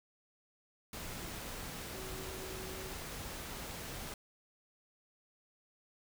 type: tone in noise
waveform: sine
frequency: 377.4 Hz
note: F#4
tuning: 34 cents sharp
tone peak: -48 dBFS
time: 1.94-2.93 s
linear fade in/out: 2 ms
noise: pink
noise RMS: -44 dBFS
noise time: 0.93-4.14 s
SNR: -7 dB
effects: none